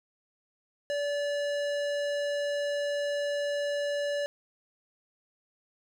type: tone with hard clipping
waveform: sine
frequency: 577 Hz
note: D5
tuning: 31 cents flat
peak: -30 dBFS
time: 0.9-4.26 s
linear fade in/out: 0 ms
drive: 17 dB
effects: none